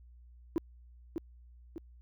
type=tone with echo; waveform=sine; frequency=329.6 Hz; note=E4; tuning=in tune; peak=-24 dBFS; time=0.56-0.58 s; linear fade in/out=0 ms; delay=600 ms; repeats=2; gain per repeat=-7 dB; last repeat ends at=1.78 s; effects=tanh soft clip ceiling -25 dBFS + added 60 Hz sine -53 dBFS peak until 2.01 s